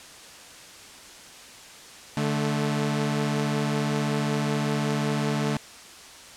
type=tone pair together; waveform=sawtooth; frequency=147.1 / 218 Hz; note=D3 / A3; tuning=+3 / -16 cents; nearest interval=perfect fifth; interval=681 cents; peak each=-22 / -23 dBFS; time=2.17-5.57 s; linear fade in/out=2 ms; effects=white hiss -45 dBFS RMS until 6.36 s + low-pass 8000 Hz 12 dB/octave